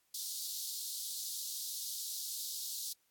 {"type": "high-pass noise", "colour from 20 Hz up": "pink", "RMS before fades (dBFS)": -41, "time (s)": [0.14, 2.93], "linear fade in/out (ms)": 5, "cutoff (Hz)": 3800, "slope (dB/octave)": 48, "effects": ["white hiss -75 dBFS RMS until 3.1 s", "AAC 64 kbps"]}